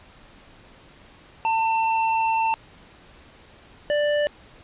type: tone pair in turn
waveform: square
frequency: 896 / 589.4 Hz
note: A5 / D5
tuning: +31 / +6 cents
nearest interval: perfect fifth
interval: 725 cents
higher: first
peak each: -20 dBFS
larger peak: neither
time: 1.45-2.54 / 3.9-4.27 s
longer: first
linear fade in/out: 0 ms
effects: pink hiss -50 dBFS RMS until 4.63 s + resampled to 8000 Hz